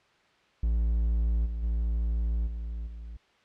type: tone with level steps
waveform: triangle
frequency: 56.6 Hz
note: A1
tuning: 50 cents sharp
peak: -21 / -28 / -23 / -30 / -36 dBFS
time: 0.63-3.17 s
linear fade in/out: 5 ms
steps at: 1.45 / 1.62 / 2.46 / 2.86 s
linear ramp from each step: 20 ms
effects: white hiss -63 dBFS RMS until 3.44 s + low-pass 3000 Hz 12 dB/octave